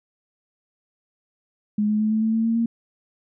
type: tone with pitch steps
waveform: sine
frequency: 209.6 / 212.5 / 215.5 / 218.5 / 221.6 / 224.6 / 227.8 / 231 Hz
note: G#3 / G#3 / A3 / A3 / A3 / A3 / A#3 / A#3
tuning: +16 / +40 / -36 / -12 / +13 / +36 / -40 / -16 cents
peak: -18 dBFS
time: 1.78-2.66 s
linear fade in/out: 5 ms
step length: 110 ms
effects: none